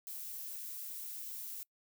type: noise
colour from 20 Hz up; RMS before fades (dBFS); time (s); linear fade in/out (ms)
violet; -44; 0.07-1.63; 0
effects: noise-tail reverb RT60 0.1 s tail -25 dB re dry